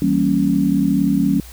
sine chord, E diminished seventh, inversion none, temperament equal, 164.81 / 196 / 233.1 / 277.2 Hz, E3 / G3 / Bb3 / Db4, 0 / 0 / 0 / 0 cents, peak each -22 / -18 / -21 / -17 dBFS, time 0.02-1.4 s, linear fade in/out 2 ms, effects added 60 Hz sine -37 dBFS peak until 1.52 s + white hiss -42 dBFS RMS until 1.52 s

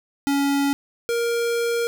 square tone pair in turn, 280.4 / 468.8 Hz, C#4 / A#4, +20 / +10 cents, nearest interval major sixth, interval 890 cents, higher second, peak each -19 / -21 dBFS, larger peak first, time 0.27-0.73 / 1.09-1.87 s, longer second, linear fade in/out 0 ms, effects none

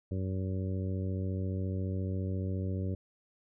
harmonic tone, 94.4 Hz, F#2, 35 cents sharp, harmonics 1 / 2 / 3 / 4 / 5 / 6, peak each -32 / -38 / -42 / -44 / -46 / -48 dBFS, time 0.11-2.95 s, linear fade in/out 5 ms, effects none

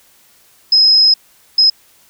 sine tone bursts at uneven times, 5110 Hz, D#8, 45 cents sharp, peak -6 dBFS, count 2, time 0.72-1.14 / 1.58-1.7 s, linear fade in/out 5 ms, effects white hiss -50 dBFS RMS until 2.09 s

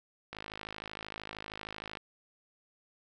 click train, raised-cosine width 0.3 ms, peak -24 dBFS, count 88, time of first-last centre 0.33-1.972 s, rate 53 Hz, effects none

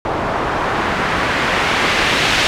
white noise with low-pass filter sweep, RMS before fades -17 dBFS, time 0.05-2.47 s, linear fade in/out 0 ms, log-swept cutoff 920 to 3200 Hz, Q 0.96, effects none

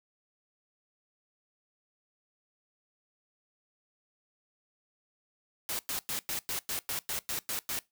white noise bursts, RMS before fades -34 dBFS, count 11, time 5.69-7.79 s, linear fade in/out 0 ms, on 100 ms, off 100 ms, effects noise-tail reverb RT60 0.2 s tail -21 dB re dry

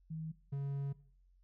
sine / triangle tone pair in turn, 159.1 / 139.41 Hz, D#3 / C#3, +39 / +10 cents, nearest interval major second, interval 229 cents, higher first, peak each -39 / -33 dBFS, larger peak second, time 0.1-0.32 / 0.52-0.93 s, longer second, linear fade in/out 10 ms, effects noise-tail reverb RT60 0.6 s tail -19 dB re dry + added 45 Hz sine -64 dBFS peak until 1.43 s

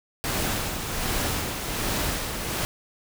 pink noise with tremolo, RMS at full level -26 dBFS, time 0.24-2.65 s, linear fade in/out 0 ms, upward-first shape sine, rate 1.3 Hz, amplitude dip 45%, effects none

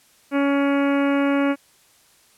harmonic tone with a mistuned harmonic, 280.3 Hz, C#4, 19 cents sharp, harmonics 1 / 2 / 3 / 4 / 5 / 6 / 7 / 8 / 9 / 10, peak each -18 / -24 / -32 / -31 / -31 / -35 / -39 / -34 / -39 / -41 dBFS, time 0.31-1.56 s, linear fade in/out 50 ms, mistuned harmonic 10, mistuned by +29 cents, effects white hiss -56 dBFS RMS until 2.37 s + low-pass 12000 Hz 12 dB/octave

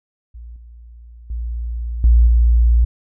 sine tone with level steps, 58.27 Hz, A#1, in tune, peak -32 / -37 / -21 / -7 / -9 dBFS, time 0.34-2.85 s, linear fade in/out 10 ms, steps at 0.56 / 1.3 / 2.04 / 2.27 s, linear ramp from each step 2 ms, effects none

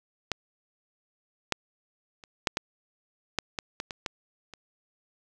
clicks, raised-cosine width 0.2 ms, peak -10 / -7 / -29 / -6 / -10 / -8 / -13 / -15 / -18 / -13 / -26 dBFS, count 11, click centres 0.317 / 1.523 / 2.238 / 2.472 / 2.571 / 3.387 / 3.588 / 3.801 / 3.908 / 4.062 / 4.537 s, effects none

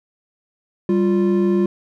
triangle tone pair together, 196 / 350.3 Hz, G3 / F4, 0 / +5 cents, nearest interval minor seventh, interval 1005 cents, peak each -15 dBFS, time 0.89-1.66 s, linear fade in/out 2 ms, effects none

